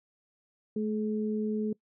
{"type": "tone pair together", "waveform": "sine", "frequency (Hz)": [215.4, 425.8], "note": ["A3", "G#4"], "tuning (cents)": [-37, 43], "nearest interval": "octave", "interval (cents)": 1180, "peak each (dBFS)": [-29, -33], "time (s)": [0.76, 1.73], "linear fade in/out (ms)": 5, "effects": ["noise-tail reverb RT60 0.1 s tail -23 dB re dry"]}